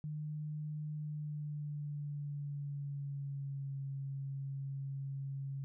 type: tone with pitch glide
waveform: sine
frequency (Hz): 151.4 to 137.24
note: D#3 to C#3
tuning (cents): -47 to -17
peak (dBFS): -38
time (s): 0.04-5.64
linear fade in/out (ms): 0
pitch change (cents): -170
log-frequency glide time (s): 0.94-3.79
effects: none